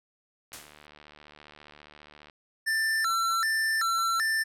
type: click train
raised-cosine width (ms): 0.3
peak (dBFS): -33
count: 134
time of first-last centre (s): 0.52-2.298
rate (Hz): 74.8
type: noise with exponential decay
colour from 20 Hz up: white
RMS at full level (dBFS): -38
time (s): 0.53-0.86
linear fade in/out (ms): 1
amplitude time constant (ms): 71
type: tone with vibrato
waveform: square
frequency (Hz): 1548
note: G6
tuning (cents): -22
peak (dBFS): -25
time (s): 2.66-4.44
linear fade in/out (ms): 20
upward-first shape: square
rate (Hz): 1.3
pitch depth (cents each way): 240
effects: low-pass 12000 Hz 12 dB/octave